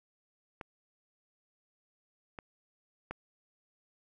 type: clicks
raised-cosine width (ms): 0.5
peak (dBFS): -26 / -27 / -23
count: 3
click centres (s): 0.612 / 2.388 / 3.11
effects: none